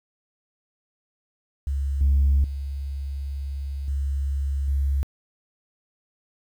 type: tone with level steps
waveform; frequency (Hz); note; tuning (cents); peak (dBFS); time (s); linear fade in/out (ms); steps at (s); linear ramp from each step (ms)
sine; 69.3; C#2; 0; -22 / -14 / -27 / -22 / -19; 1.67-5.03; 0; 2.01 / 2.44 / 3.88 / 4.68; 2
effects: tanh soft clip ceiling -13 dBFS + 9-bit